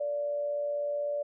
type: tone with amplitude modulation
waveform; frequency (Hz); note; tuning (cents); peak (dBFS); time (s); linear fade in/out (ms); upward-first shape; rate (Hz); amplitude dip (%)
sine; 581; D5; -19; -27; 0-1.23; 10; sine; 116; 35
effects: none